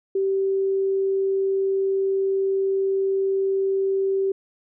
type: tone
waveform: sine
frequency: 387.8 Hz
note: G4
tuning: 19 cents flat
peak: -19 dBFS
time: 0.15-4.32 s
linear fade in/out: 5 ms
effects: none